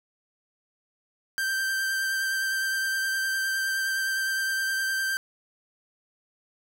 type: tone with vibrato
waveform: 45% pulse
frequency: 1568 Hz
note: G6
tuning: in tune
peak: -25 dBFS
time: 1.38-5.17 s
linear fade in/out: 0 ms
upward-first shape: triangle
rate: 9.7 Hz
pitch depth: 18 cents each way
effects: none